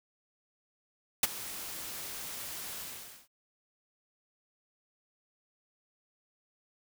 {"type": "noise with ADSR envelope", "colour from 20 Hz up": "white", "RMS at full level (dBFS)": -22, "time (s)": [1.23, 3.28], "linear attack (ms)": 4, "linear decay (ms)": 26, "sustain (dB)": -19, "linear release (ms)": 490, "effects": []}